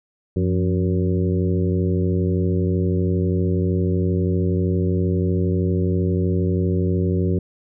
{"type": "harmonic tone with a mistuned harmonic", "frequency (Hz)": 92.6, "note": "F#2", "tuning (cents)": 2, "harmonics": [1, 2, 3, 4, 5, 6], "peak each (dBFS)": [-20, -22, -28, -25, -30, -37], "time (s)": [0.36, 7.39], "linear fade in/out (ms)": 5, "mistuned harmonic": 2, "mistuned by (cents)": -91, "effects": []}